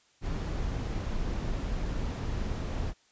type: noise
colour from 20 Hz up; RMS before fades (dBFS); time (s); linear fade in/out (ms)
brown; -32; 0.21-2.94; 50
effects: white hiss -65 dBFS RMS until 3.11 s + resampled to 16000 Hz